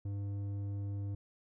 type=tone with low-pass filter; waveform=square; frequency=100.3 Hz; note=G2; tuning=40 cents sharp; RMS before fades=-38 dBFS; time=0.05-1.15 s; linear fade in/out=5 ms; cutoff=300 Hz; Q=0.62; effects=none